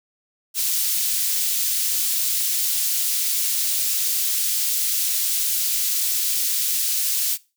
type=high-pass noise; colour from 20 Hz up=white; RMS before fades=-22 dBFS; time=0.54-7.38 s; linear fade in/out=50 ms; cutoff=3800 Hz; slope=12 dB/octave; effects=noise-tail reverb RT60 0.3 s tail -21 dB re dry